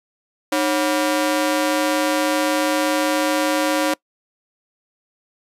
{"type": "ring-modulated tone", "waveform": "sawtooth", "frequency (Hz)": 427.4, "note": "G#4", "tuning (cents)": 50, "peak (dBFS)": -10, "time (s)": [0.52, 3.94], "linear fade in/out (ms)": 5, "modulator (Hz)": 121, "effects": ["noise-tail reverb RT60 0.1 s tail -24 dB re dry", "resampled to 32000 Hz"]}